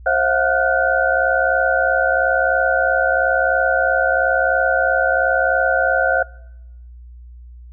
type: tone cluster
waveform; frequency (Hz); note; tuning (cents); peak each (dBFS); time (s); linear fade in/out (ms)
sine; 532 / 660 / 723 / 1435 / 1516; C5 / E5 / F#5 / F6 / F#6; +29 / +2 / -40 / +47 / +42; -20; 0.06-6.23; 5
effects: noise-tail reverb RT60 0.9 s tail -24 dB re dry + added 60 Hz sine -36 dBFS peak until 7.72 s